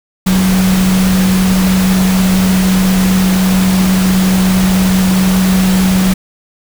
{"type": "tone in noise", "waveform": "sine", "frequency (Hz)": 187.2, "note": "F#3", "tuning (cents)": 20, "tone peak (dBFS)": -8, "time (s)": [0.26, 6.14], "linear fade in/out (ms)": 10, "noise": "pink", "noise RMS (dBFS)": -18, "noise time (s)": [0.26, 6.14], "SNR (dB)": 7, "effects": []}